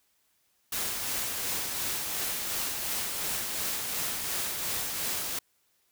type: noise with tremolo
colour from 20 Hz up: white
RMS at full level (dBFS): -31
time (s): 0.72-5.39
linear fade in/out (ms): 5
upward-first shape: sine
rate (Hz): 2.8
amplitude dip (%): 30
effects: white hiss -71 dBFS RMS until 5.91 s